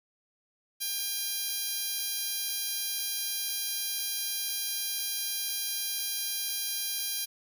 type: tone with high-pass filter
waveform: 10% pulse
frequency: 802 Hz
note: G5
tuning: 39 cents sharp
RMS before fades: -33 dBFS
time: 0.8-7.26 s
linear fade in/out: 20 ms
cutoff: 6100 Hz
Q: 0.66
effects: none